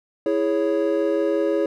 triangle chord, C# minor, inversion first, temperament equal, 329.6 / 415.3 / 554.4 Hz, E4 / G#4 / C#5, 0 / 0 / 0 cents, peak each -21 dBFS, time 0.26-1.66 s, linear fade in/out 2 ms, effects none

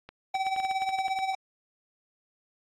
clicks, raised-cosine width 0.3 ms, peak -27 dBFS, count 12, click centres 0.09 / 0.352 / 0.467 / 0.563 / 0.601 / 0.65 / 0.712 / 0.82 / 0.891 / 0.988 / 1.082 / 1.189 s
square tone with tremolo, 767 Hz, G5, 38 cents flat, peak -25 dBFS, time 0.34-1.35 s, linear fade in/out 5 ms, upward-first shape sine, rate 17 Hz, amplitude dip 65%
effects low-pass 5000 Hz 12 dB/octave + AAC 48 kbps

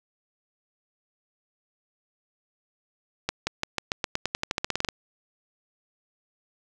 accelerating click train, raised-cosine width 0.2 ms, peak -8 dBFS, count 18, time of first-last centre 3.29-4.888 s, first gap 180 ms, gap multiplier 0.91, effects none

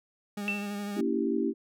40% pulse tone with vibrato, 203.9 Hz, G#3, 32 cents flat, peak -32 dBFS, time 0.37-1.01 s, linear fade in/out 5 ms, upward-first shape sine, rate 12 Hz, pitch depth 23 cents each way
sine tone with exponential decay, 2676 Hz, E7, 25 cents sharp, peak -25 dBFS, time 0.48-0.8 s, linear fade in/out 0 ms, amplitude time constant 68 ms
sine chord, A# diminished seventh, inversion none, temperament equal with one note detuned, 233.1 / 283.7 / 329.6 / 392 Hz, A#3 / C#4 / E4 / G4, 0 / +40 / 0 / 0 cents, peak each -31 dBFS, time 0.95-1.54 s, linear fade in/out 50 ms
effects none

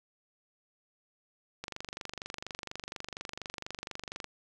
click train, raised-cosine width 0.2 ms, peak -21 dBFS, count 64, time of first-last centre 1.64-4.243 s, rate 24.2 Hz, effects none

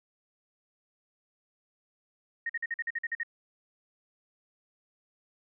sine tone bursts, 1859 Hz, A#6, 5 cents flat, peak -29 dBFS, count 10, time 2.46-3.233 s, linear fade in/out 5 ms, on 35 ms, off 47 ms, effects none

